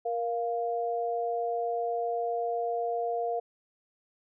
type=tone pair together; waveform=sine; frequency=470 / 697.8 Hz; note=A#4 / F5; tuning=+14 / -2 cents; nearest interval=perfect fifth; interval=684 cents; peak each=-31 / -30 dBFS; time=0.05-3.4 s; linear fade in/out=10 ms; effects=none